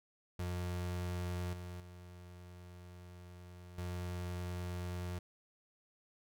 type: tone with level steps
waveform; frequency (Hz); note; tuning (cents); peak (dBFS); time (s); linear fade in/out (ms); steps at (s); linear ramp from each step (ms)
35% pulse; 89; F2; +33; -35 / -42 / -49 / -37; 0.39-5.19; 5; 1.53 / 1.8 / 3.78; 5
effects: none